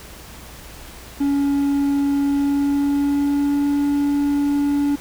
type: tone with pitch glide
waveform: triangle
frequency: 281.6 to 286.2 Hz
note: C#4 to D4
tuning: +27 to -45 cents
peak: -14 dBFS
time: 1.2-4.96 s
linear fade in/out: 10 ms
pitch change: +28 cents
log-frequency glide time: 2.23-3.74 s
effects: added 60 Hz sine -42 dBFS peak until 5 s + pink hiss -40 dBFS RMS until 5 s